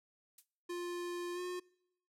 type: noise with exponential decay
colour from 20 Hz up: violet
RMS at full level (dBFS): -46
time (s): 0.38-0.47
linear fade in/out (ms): 5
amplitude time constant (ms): 18
type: tone with pitch glide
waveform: square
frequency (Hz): 350.7 to 359.7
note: F4 to F#4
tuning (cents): +7 to -49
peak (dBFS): -39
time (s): 0.69-1.6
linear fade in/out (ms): 10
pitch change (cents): +44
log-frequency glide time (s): 1.34-1.4
effects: noise-tail reverb RT60 0.8 s tail -25 dB re dry + low-pass 12000 Hz 12 dB/octave